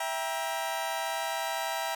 sawtooth chord, E diminished, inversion none, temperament just, 659.3 / 791.1 / 949.3 Hz, E5 / G5 / Bb5, 0 / +16 / +31 cents, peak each -31 dBFS, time 0-1.95 s, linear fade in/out 5 ms, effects none

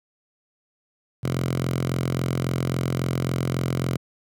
5% pulse tone with high-pass filter, 43.65 Hz, F1, in tune, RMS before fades -25 dBFS, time 1.23-3.97 s, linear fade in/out 10 ms, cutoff 120 Hz, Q 4.2, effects none

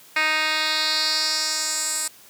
10% pulse tone with band-pass filter sweep, 311.1 Hz, D#4, in tune, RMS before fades -23 dBFS, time 0.16-2.08 s, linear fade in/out 5 ms, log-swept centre 2500 to 8700 Hz, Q 2.7, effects white hiss -49 dBFS RMS until 2.29 s + high-pass 80 Hz 12 dB/octave

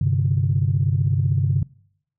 sine chord, G suspended fourth, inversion none, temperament equal, 98 / 130.81 / 146.83 Hz, G2 / C3 / D3, 0 / 0 / 0 cents, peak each -20 / -20 / -22 dBFS, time 0.01-1.63 s, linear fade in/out 5 ms, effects noise-tail reverb RT60 0.7 s tail -25 dB re dry + tanh soft clip ceiling -8 dBFS

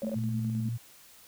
sine tone bursts, 554.4 Hz, C#5, in tune, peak -33 dBFS, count 3, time 0.02-0.143 s, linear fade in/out 0 ms, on 27 ms, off 21 ms
sine tone with tremolo, 219.2 Hz, A3, 6 cents flat, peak -30 dBFS, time 0.03-0.69 s, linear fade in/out 5 ms, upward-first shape square, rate 9.6 Hz, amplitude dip 35%
sine tone with vibrato, 117.2 Hz, A#2, 10 cents sharp, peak -30 dBFS, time 0.15-0.78 s, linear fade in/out 20 ms, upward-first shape sine, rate 14 Hz, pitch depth 20 cents each way
effects white hiss -55 dBFS RMS until 1.27 s

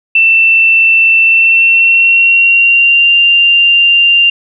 sine tone with pitch glide, 2676 to 2786 Hz, E7 to F7, +25 to -5 cents, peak -4 dBFS, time 0.15-4.3 s, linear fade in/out 5 ms, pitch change +70 cents, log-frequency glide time 1.23-3.14 s, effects none

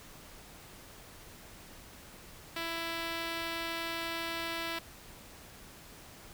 5% pulse tone with notch filter, 332 Hz, E4, 12 cents sharp, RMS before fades -37 dBFS, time 2.56-4.79 s, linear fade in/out 5 ms, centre 9400 Hz, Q 1.9, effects pink hiss -52 dBFS RMS until 6.33 s

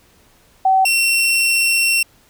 sine / sawtooth tone pair in turn, 763 / 2719 Hz, G5 / F7, -47 / -47 cents, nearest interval octave + minor seventh, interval 2200 cents, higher second, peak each -10 dBFS, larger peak neither, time 0.65-0.85 / 0.85-2.03 s, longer second, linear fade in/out 5 ms, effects pink hiss -53 dBFS RMS until 2.29 s

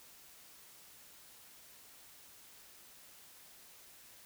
silence, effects white hiss -58 dBFS RMS until 4.25 s

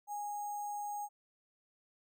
sine tone with sample-and-hold, 824 Hz, G#5, 14 cents flat, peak -37 dBFS, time 0.07-1.09 s, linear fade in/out 50 ms, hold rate 7350 Hz, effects none

